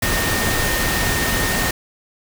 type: tone in noise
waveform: sine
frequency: 1835 Hz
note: A#6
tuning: 28 cents flat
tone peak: -24 dBFS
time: 0.02-1.71 s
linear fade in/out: 5 ms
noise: pink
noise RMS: -20 dBFS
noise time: 0.02-1.71 s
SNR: -7 dB
effects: none